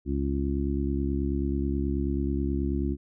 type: harmonic tone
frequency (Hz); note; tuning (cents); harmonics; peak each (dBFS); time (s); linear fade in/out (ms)
69.3; C#2; 0; 1 / 2 / 3 / 4 / 5; -28 / -35 / -33 / -31 / -33; 0.05-2.97; 50
effects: none